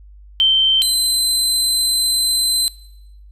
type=tone pair in turn; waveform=sine / 25% pulse; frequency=3114 / 4062 Hz; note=G7 / B7; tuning=-12 / +48 cents; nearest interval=perfect fourth; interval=460 cents; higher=second; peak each=-10 dBFS; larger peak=neither; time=0.4-0.82 / 0.82-2.68 s; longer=second; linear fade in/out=0 ms; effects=noise-tail reverb RT60 0.9 s tail -20 dB re dry + added 50 Hz sine -39 dBFS peak until 3.31 s